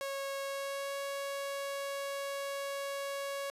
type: tone with pitch glide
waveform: sawtooth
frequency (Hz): 550 to 556.7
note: C#5 to C#5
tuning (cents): -14 to +7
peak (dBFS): -32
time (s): 0.01-3.5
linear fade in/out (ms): 0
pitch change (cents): +21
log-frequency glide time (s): 0.42-0.97
effects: resampled to 32000 Hz